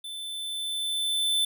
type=tone with level ramp; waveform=square; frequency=3527 Hz; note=A7; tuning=3 cents sharp; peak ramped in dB=-36 to -22 dBFS; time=0.04-1.45 s; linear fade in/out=5 ms; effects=none